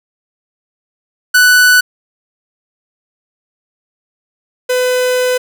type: tone pair in turn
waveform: 45% pulse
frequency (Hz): 1487 / 502.6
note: F#6 / B4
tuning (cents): +8 / +30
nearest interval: octave + perfect fifth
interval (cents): 1878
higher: first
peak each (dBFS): -5 / -11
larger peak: first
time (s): 1.34-1.81 / 4.69-5.38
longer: second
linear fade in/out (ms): 10
effects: none